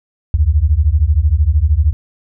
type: beating tone pair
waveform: sine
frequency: 69.3 / 82.3 Hz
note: C#2 / E2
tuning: 0 / -2 cents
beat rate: 13 Hz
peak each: -12 dBFS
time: 0.34-1.93 s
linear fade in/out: 0 ms
effects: none